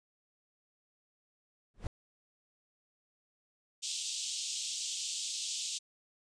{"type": "noise with exponential growth", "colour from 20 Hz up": "brown", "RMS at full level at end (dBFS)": -33, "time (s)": [1.74, 1.87], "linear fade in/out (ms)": 1, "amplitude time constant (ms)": 27}
{"type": "band-pass noise", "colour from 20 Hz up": "white", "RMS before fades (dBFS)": -38, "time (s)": [3.82, 5.79], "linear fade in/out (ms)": 20, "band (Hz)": [2900, 8200], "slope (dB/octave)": 48}
{"effects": ["resampled to 22050 Hz"]}